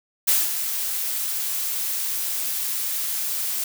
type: noise with ADSR envelope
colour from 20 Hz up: blue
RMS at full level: -17 dBFS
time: 0.27-3.64 s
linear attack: 15 ms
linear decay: 200 ms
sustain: -9 dB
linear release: 4 ms
effects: none